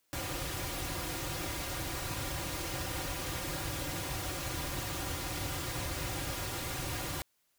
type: noise with comb filter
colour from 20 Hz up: pink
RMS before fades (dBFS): -37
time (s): 0.13-7.22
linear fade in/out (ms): 0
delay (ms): 4.6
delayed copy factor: -0.85
effects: white hiss -75 dBFS RMS until 7.58 s